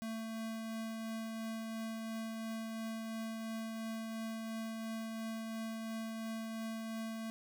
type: tone with tremolo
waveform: square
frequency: 223.6 Hz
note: A3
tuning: 28 cents sharp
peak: -39 dBFS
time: 0.02-7.3 s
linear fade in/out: 0 ms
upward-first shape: triangle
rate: 2.9 Hz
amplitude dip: 25%
effects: none